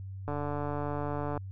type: click train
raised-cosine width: 1 ms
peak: -21 dBFS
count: 161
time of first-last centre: 0.28-1.376 s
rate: 146 Hz
effects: added 96 Hz sine -38 dBFS peak until 1.51 s